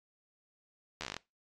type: slowing click train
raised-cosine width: 0.2 ms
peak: -20 dBFS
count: 10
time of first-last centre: 1.01-1.166 s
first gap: 12 ms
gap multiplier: 1.09
effects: noise-tail reverb RT60 0.2 s tail -21 dB re dry + AAC 32 kbps